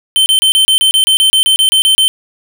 square tone bursts, 3093 Hz, G7, 24 cents flat, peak -7 dBFS, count 15, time 0.16-2.08 s, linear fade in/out 0 ms, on 100 ms, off 30 ms, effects none

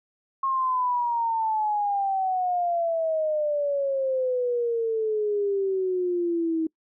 sine exponential sweep, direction down, 1082 to 318 Hz, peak -22 dBFS, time 0.43-6.67 s, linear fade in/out 5 ms, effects noise-tail reverb RT60 0.1 s tail -25 dB re dry

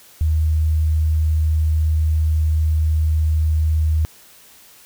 sine tone, 78.2 Hz, D#2, 9 cents sharp, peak -14 dBFS, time 0.21-4.05 s, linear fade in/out 0 ms, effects white hiss -47 dBFS RMS until 4.85 s

